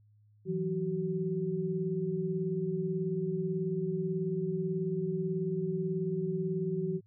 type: tone cluster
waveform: sine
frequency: 163 / 181.3 / 378.6 Hz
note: E3 / F#3 / F#4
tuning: -19 / -35 / +40 cents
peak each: -34 / -36 / -33 dBFS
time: 0.45-7.01 s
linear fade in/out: 50 ms
effects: added 105 Hz sine -60 dBFS peak until 7.06 s